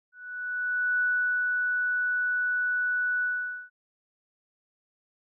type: tone with ADSR envelope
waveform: sine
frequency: 1480 Hz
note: F#6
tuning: in tune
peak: -22 dBFS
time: 0.12-3.7 s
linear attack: 880 ms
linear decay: 440 ms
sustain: -2 dB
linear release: 470 ms
effects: none